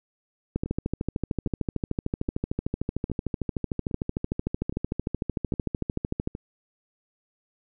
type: two click trains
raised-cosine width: 3 ms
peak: -21 / -13 dBFS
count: 8 / 77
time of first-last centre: 0.66-6.351 / 0.56-6.274 s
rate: 1.23 / 13.3 Hz
effects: none